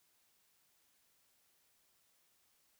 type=silence; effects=white hiss -74 dBFS RMS until 2.79 s